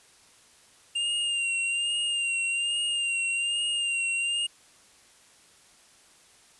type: tone with vibrato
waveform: square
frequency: 2792 Hz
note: F7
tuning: 1 cent flat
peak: -26 dBFS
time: 0.95-4.47 s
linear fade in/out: 10 ms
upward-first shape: sine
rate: 1.2 Hz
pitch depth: 36 cents each way
effects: white hiss -57 dBFS RMS until 6.59 s + resampled to 24000 Hz